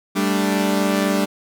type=chord; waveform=sawtooth; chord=G suspended second; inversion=none; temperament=equal; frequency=196 / 220 / 293.7 Hz; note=G3 / A3 / D4; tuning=0 / 0 / 0 cents; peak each=-16 / -20 / -18 dBFS; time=0.15-1.26 s; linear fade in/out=20 ms; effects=none